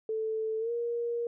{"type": "tone with pitch glide", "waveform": "sine", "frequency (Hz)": [440, 471.6], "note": ["A4", "A#4"], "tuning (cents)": [0, 20], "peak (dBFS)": -29, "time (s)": [0.09, 1.27], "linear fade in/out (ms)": 2, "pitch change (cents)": 120, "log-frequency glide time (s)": [0.59, 0.71], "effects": []}